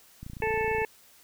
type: click train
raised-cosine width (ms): 5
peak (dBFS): -28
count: 18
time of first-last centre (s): 0.23-0.818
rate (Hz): 28.9
type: harmonic tone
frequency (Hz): 440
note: A4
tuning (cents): 0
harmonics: 1 / 2 / 4 / 5 / 6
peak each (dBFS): -28 / -31 / -34 / -35 / -36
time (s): 0.42-0.85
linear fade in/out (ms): 2
effects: white hiss -57 dBFS RMS until 1.23 s